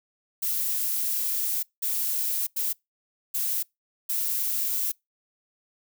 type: noise bursts at uneven times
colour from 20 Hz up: violet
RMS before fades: -27 dBFS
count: 5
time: 0.42-1.63 / 1.82-2.47 / 2.56-2.73 / 3.34-3.63 / 4.09-4.92 s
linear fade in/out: 10 ms
effects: noise-tail reverb RT60 0.2 s tail -26 dB re dry